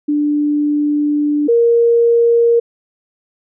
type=tone pair in turn; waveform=sine; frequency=294.9 / 468.1 Hz; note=D4 / A#4; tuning=+7 / +7 cents; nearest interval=minor sixth; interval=800 cents; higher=second; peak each=-12 / -8 dBFS; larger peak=second; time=0.08-1.48 / 1.48-2.6 s; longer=first; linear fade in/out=10 ms; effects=none